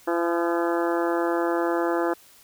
harmonic tone with a mistuned harmonic, 170 Hz, F3, 46 cents flat, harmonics 2 / 3 / 4 / 5 / 6 / 7 / 8 / 9 / 10, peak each -24 / -28 / -30 / -32 / -34 / -35 / -36 / -37 / -38 dBFS, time 0.07-2.14 s, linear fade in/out 10 ms, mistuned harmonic 7, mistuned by +42 cents, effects white hiss -53 dBFS RMS until 2.43 s

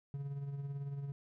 triangle tone with tremolo, 140.3 Hz, C#3, 21 cents sharp, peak -34 dBFS, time 0.14-1.12 s, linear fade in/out 0 ms, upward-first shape triangle, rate 18 Hz, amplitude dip 55%, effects none

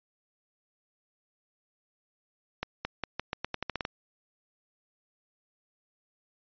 accelerating click train, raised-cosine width 0.3 ms, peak -15 dBFS, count 12, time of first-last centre 2.63-3.851 s, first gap 220 ms, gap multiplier 0.85, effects resampled to 11025 Hz

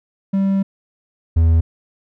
triangle tone pair in turn, 194.8 / 81.9 Hz, G3 / E2, -11 / -11 cents, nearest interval octave + minor third, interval 1500 cents, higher first, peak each -12 / -8 dBFS, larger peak second, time 0.33-0.63 / 1.36-1.61 s, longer first, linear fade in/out 10 ms, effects none

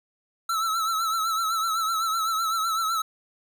square tone with vibrato, 1318.5 Hz, E6, in tune, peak -24 dBFS, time 0.49-3.02 s, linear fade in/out 5 ms, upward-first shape triangle, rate 7.9 Hz, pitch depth 70 cents each way, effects none

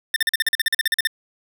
25% pulse tone bursts, 1800 Hz, A6, 39 cents sharp, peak -12 dBFS, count 15, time 0.14-1.072 s, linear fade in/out 2 ms, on 22 ms, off 43 ms, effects none

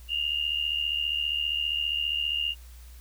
sine tone pair together, 2794 / 2869 Hz, F7 / F7, 0 / +46 cents, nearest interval unison, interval 46 cents, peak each -28 / -29 dBFS, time 0.08-2.55 s, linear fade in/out 50 ms, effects added 60 Hz sine -44 dBFS peak until 3 s + white hiss -56 dBFS RMS until 3 s

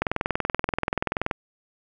click train, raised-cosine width 0.5 ms, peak -8 dBFS, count 28, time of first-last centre 0.02-1.312 s, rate 20.9 Hz, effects none

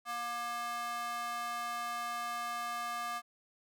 square tone with high-pass filter, 237.8 Hz, A#3, 35 cents sharp, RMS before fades -38 dBFS, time 0.05-3.22 s, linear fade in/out 50 ms, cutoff 990 Hz, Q 4.9, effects none

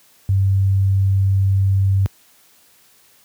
sine tone, 97.1 Hz, G2, 16 cents flat, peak -12 dBFS, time 0.29-2.06 s, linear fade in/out 0 ms, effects white hiss -53 dBFS RMS until 3.24 s + high-pass 60 Hz 12 dB/octave

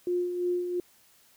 sine tone with tremolo, 355.4 Hz, F4, 30 cents sharp, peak -24 dBFS, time 0.07-0.8 s, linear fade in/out 2 ms, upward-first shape sine, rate 2.9 Hz, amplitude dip 50%, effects white hiss -61 dBFS RMS until 1.36 s

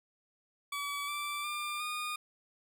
20% pulse tone with pitch steps, 1143 / 1169 / 1195.7 / 1222.9 Hz, D6 / D6 / D6 / D#6, -47 / -8 / +31 / -30 cents, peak -30 dBFS, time 0.72-2.16 s, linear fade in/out 5 ms, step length 360 ms, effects none

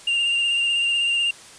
triangle tone with vibrato, 2794 Hz, F7, in tune, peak -17 dBFS, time 0.07-1.31 s, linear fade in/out 5 ms, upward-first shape triangle, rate 16 Hz, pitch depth 29 cents each way, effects white hiss -44 dBFS RMS until 1.58 s + resampled to 22050 Hz

